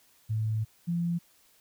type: tone pair in turn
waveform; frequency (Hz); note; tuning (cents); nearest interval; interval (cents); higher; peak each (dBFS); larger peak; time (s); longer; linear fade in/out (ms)
sine; 109.5 / 171.35; A2 / F3; -8 / -33; minor sixth; 775; second; -26; neither; 0.29-0.65 / 0.87-1.19; first; 20
effects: white hiss -63 dBFS RMS until 1.6 s